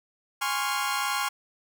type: chord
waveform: sawtooth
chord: Db major seventh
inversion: second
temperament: equal with one note detuned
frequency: 823.9 / 1046.5 / 1108.7 / 1396.9 Hz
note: Ab5 / C6 / Db6 / F6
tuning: -14 / 0 / 0 / 0 cents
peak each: -28 dBFS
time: 0.41-1.29 s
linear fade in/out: 10 ms
effects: none